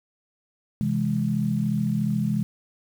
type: chord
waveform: sine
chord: C augmented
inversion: none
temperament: equal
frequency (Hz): 130.81 / 164.81 / 207.7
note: C3 / E3 / G#3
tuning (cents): 0 / 0 / 0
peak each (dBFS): -27 / -27 / -24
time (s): 0.81-2.43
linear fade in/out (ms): 0
effects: 8-bit